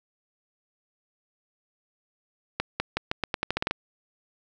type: accelerating click train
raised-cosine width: 0.3 ms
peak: -9 dBFS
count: 12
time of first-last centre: 2.6-3.71 s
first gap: 200 ms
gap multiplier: 0.85
effects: none